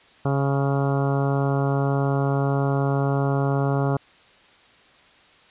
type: harmonic tone with a mistuned harmonic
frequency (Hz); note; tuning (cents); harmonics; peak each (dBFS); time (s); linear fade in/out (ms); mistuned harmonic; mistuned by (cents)
138.59; C#3; 0; 1 / 2 / 3 / 4 / 5 / 6 / 7 / 8 / 9 / 10; -21 / -28 / -28 / -31 / -31 / -34 / -38 / -36 / -38 / -38; 0.25-3.97; 5; 10; +18
effects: white hiss -53 dBFS RMS until 5.5 s + resampled to 8000 Hz